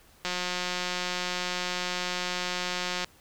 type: click train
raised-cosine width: 0.2 ms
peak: -13 dBFS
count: 504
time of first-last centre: 0.25-3.044 s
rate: 180 Hz
effects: pink hiss -58 dBFS RMS until 3.2 s